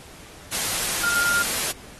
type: tone in noise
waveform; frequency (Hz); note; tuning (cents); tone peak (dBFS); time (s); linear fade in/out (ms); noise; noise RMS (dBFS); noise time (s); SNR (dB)
sine; 1405; F6; +10; -20; 1.03-1.43; 10; white; -25; 0.52-1.72; +2
effects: pink hiss -45 dBFS RMS until 1.99 s + AAC 32 kbps